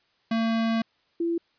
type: tone pair in turn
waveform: square / sine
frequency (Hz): 226.4 / 337.4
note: A3 / E4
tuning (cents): +50 / +40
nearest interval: perfect fifth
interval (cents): 690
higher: second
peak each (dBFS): -23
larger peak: neither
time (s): 0.31-0.82 / 1.2-1.38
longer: first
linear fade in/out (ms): 5
effects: white hiss -67 dBFS RMS until 1.58 s + resampled to 11025 Hz

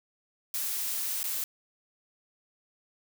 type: noise with dropouts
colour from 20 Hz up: blue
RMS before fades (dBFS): -32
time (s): 0.54-1.44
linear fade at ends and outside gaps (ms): 1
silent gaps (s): 1.231-1.24
effects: none

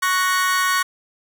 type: chord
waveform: 40% pulse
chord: F# major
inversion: second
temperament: equal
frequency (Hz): 1108.7 / 1480 / 1864.7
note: C#6 / F#6 / A#6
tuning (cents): 0 / 0 / 0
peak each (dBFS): -19 / -22 / -22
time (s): 0.02-0.83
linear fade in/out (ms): 10
effects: none

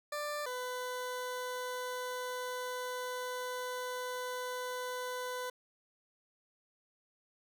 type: tone pair in turn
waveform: 20% pulse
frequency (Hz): 591 / 500.6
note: D5 / B4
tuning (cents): +11 / +23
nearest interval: minor third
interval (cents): 288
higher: first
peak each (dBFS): -31 / -32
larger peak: first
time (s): 0.12-0.46 / 0.46-5.5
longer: second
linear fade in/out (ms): 5
effects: none

